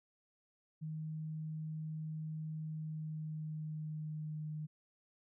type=tone with pitch glide; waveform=sine; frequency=156.4 to 153.45 Hz; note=D#3 to D#3; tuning=+9 to -24 cents; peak=-39 dBFS; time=0.81-4.67 s; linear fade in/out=20 ms; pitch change=-33 cents; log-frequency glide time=2.63-4.5 s; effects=none